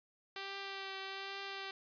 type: tone with vibrato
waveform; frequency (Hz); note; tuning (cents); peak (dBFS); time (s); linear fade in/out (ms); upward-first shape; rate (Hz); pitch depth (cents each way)
5% pulse; 390; G4; -9; -30; 0.36-1.71; 2; triangle; 1.2; 21
effects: resampled to 11025 Hz + 12-bit